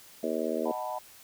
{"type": "harmonic tone", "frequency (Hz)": 79.3, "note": "D#2", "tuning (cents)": 33, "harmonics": [3, 4, 5, 6, 7, 8], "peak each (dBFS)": [-35, -35, -35, -35, -35, -35], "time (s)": [0.23, 0.72], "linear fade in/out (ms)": 5}
{"type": "chord", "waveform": "sine", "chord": "B dominant seventh", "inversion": "first", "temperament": "equal", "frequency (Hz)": [622.3, 740, 880, 987.8], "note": ["D#5", "F#5", "A5", "B5"], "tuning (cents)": [0, 0, 0, 0], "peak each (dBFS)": [-37, -37, -38, -38], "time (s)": [0.65, 0.99], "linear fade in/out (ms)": 10}
{"effects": ["white hiss -53 dBFS RMS until 1.23 s"]}